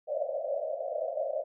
pink band-pass noise, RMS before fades -33 dBFS, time 0.07-1.44 s, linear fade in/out 20 ms, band 530 to 670 Hz, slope 96 dB/octave, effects none

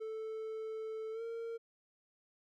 triangle tone with pitch glide, 440 to 459.5 Hz, A4 to A#4, 0 to -25 cents, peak -37 dBFS, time 0-1.58 s, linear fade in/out 20 ms, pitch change +75 cents, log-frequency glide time 1.12-1.22 s, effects none

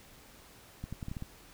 clicks, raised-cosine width 5 ms, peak -26 dBFS, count 7, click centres 0.84 / 0.926 / 1.028 / 1.084 / 1.115 / 1.168 / 1.224 s, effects pink hiss -56 dBFS RMS until 1.53 s

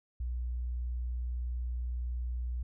sine tone, 60.8 Hz, B1, 26 cents flat, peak -32 dBFS, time 0.2-2.63 s, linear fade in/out 5 ms, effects none

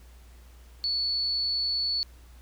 sine tone, 4435 Hz, C#8, in tune, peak -25 dBFS, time 0.84-2.03 s, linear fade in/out 0 ms, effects added 60 Hz sine -48 dBFS peak until 2.41 s + pink hiss -59 dBFS RMS until 2.41 s

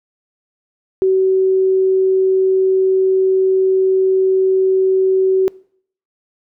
sine tone, 379 Hz, F#4, 42 cents sharp, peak -10 dBFS, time 1.02-5.48 s, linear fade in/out 0 ms, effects noise-tail reverb RT60 0.6 s tail -24 dB re dry

